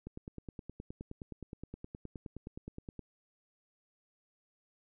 click train, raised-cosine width 3 ms, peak -30 dBFS, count 29, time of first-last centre 0.07-2.993 s, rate 9.58 Hz, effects none

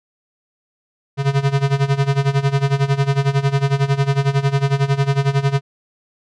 square tone with tremolo, 138.59 Hz, C#3, in tune, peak -12 dBFS, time 1.17-5.61 s, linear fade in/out 50 ms, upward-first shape sine, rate 11 Hz, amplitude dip 85%, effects low-pass 5000 Hz 12 dB/octave

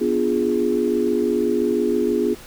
sine chord, B diminished seventh, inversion none, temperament equal, 246.9 / 293.7 / 349.2 / 415.3 Hz, B3 / D4 / F4 / Ab4, 0 / 0 / 0 / 0 cents, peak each -23 / -26 / -22 / -21 dBFS, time 0-2.35 s, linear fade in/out 20 ms, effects pink hiss -42 dBFS RMS until 2.46 s

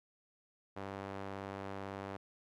sawtooth tone with band-pass filter, 98 Hz, G2, in tune, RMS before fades -44 dBFS, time 0.76-2.17 s, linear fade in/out 10 ms, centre 790 Hz, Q 0.69, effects none

